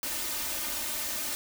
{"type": "noise with comb filter", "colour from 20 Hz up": "white", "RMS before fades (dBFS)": -33, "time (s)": [0.03, 1.35], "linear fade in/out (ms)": 0, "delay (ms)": 3.3, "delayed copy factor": 1, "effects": []}